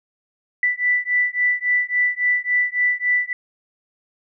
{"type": "beating tone pair", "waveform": "sine", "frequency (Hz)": [1975.5, 1979.1], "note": ["B6", "B6"], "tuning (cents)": [0, 3], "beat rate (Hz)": 3.6, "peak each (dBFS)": -20, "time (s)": [0.63, 3.33], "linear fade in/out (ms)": 2, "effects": []}